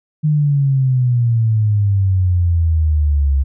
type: exponential sweep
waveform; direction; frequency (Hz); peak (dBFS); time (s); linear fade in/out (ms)
sine; down; 154.2 to 67.2; -11; 0.23-3.44; 20
effects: none